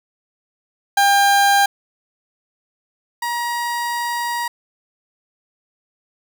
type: tone pair in turn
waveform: 30% pulse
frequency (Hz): 800 / 951.4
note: G5 / A#5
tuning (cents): +35 / +35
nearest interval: minor third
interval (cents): 300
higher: second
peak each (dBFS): -9 / -18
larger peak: first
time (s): 0.97-1.66 / 3.22-4.48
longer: second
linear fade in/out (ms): 5
effects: none